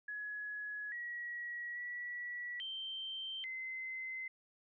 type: tone with pitch steps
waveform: sine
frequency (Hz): 1686 / 1916 / 1942 / 3128 / 2058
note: G#6 / A#6 / B6 / G7 / C7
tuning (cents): +26 / +47 / -30 / -4 / -29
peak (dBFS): -40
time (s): 0.08-4.28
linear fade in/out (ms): 5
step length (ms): 840
effects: none